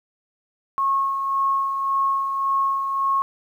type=tone with tremolo; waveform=sine; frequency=1091 Hz; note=C#6; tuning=28 cents flat; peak=-17 dBFS; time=0.78-3.22 s; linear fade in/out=0 ms; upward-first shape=sine; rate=1.8 Hz; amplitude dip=45%; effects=9-bit